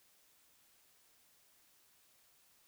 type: silence
effects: white hiss -69 dBFS RMS until 2.67 s